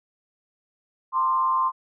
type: tone with frequency modulation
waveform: sine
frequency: 1047 Hz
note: C6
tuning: 1 cent sharp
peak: -19 dBFS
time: 1.12-1.72 s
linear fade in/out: 50 ms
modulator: 139 Hz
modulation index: 0.57
effects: none